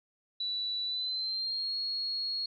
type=tone with pitch glide; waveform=sine; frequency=3951 to 4309 Hz; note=B7 to C#8; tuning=0 to -50 cents; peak=-31 dBFS; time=0.4-2.46 s; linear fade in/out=5 ms; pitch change=+150 cents; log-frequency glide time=0.85-1.75 s; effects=none